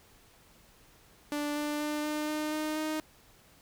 sawtooth tone with pitch steps, 293.7 / 296.4 / 299.2 / 302 / 304.8 / 307.6 / 310.4 Hz, D4 / D4 / D4 / D4 / D#4 / D#4 / D#4, 0 / +16 / +32 / +48 / -36 / -20 / -4 cents, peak -27 dBFS, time 1.32-3 s, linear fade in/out 0 ms, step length 240 ms, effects pink hiss -60 dBFS RMS until 3.61 s

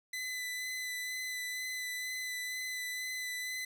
sawtooth tone with vibrato, 2007 Hz, B6, 27 cents sharp, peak -33 dBFS, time 0.13-3.65 s, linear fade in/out 5 ms, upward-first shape sine, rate 2.1 Hz, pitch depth 13 cents each way, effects none

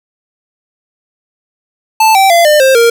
square tone with pitch steps, 880 / 775 / 682.5 / 601.1 / 529.3 / 466.2 Hz, A5 / G5 / F5 / D5 / C5 / A#4, 0 / -20 / -40 / +40 / +20 / 0 cents, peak -5 dBFS, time 2-2.9 s, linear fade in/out 5 ms, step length 150 ms, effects none

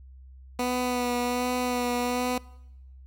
15% pulse tone with vibrato, 246.7 Hz, B3, 2 cents flat, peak -19 dBFS, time 0.59-2.38 s, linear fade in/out 2 ms, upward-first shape sine, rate 1.3 Hz, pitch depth 21 cents each way, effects noise-tail reverb RT60 0.9 s tail -23 dB re dry + added 65 Hz sine -45 dBFS peak until 3.06 s

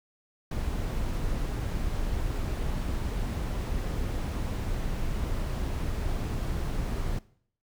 brown noise, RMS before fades -30 dBFS, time 0.51-7.19 s, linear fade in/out 5 ms, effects noise-tail reverb RT60 0.6 s tail -20 dB re dry

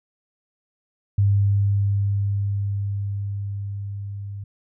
sine tone with level ramp, 100.3 Hz, G2, 40 cents sharp, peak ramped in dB -14 to -30 dBFS, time 1.18-4.44 s, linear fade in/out 5 ms, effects none

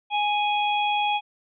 harmonic tone, 830.6 Hz, G#5, in tune, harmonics 1 / 3 / 4, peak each -22 / -28 / -30 dBFS, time 0.1-1.21 s, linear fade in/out 50 ms, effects none

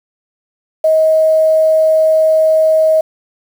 sine tone with quantisation, 633 Hz, D#5, 30 cents sharp, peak -7 dBFS, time 0.84-3.01 s, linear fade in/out 5 ms, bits 6, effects none

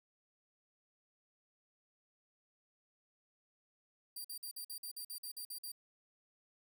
5% pulse tone bursts, 4721 Hz, D8, 8 cents sharp, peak -36 dBFS, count 12, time 4.16-5.719 s, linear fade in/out 5 ms, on 85 ms, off 49 ms, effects none

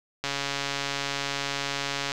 click train, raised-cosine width 0.2 ms, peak -11 dBFS, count 264, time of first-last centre 0.24-2.119 s, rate 140 Hz, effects none

